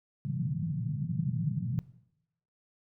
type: band-pass noise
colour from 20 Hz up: pink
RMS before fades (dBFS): -32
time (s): 0.25-1.79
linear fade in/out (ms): 0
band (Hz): 120 to 180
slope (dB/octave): 48
effects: noise-tail reverb RT60 0.8 s tail -18 dB re dry